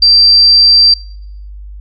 sine tone, 4699 Hz, D8, in tune, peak -3 dBFS, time 0.02-0.94 s, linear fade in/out 5 ms, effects noise-tail reverb RT60 0.7 s tail -25 dB re dry + added 50 Hz sine -26 dBFS peak until 1.8 s

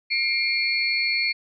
sine tone cluster, 2137 / 2369 / 4379 Hz, C7 / D7 / C#8, +36 / +14 / -22 cents, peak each -25 dBFS, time 0.1-1.33 s, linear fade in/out 20 ms, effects none

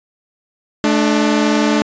sawtooth tone pair together, 216.3 / 296.1 Hz, A3 / D4, -29 / +14 cents, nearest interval perfect fourth, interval 543 cents, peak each -11 dBFS, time 0.84-1.82 s, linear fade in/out 0 ms, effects resampled to 16000 Hz

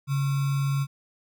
sine tone with sample-and-hold, 138.9 Hz, C#3, 4 cents sharp, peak -22 dBFS, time 0.07-0.87 s, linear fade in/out 50 ms, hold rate 1225 Hz, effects none

